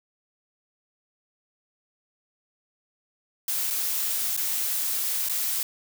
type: noise with dropouts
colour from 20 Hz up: blue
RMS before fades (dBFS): -27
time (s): 3.48-5.63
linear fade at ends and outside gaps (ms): 2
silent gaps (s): 3.703-3.707 / 4.366-4.374 / 5.288-5.295
effects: none